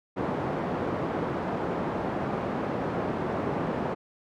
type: band-pass noise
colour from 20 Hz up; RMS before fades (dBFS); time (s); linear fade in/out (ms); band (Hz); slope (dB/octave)
pink; -30; 0.16-3.95; 20; 170 to 960; 12
effects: none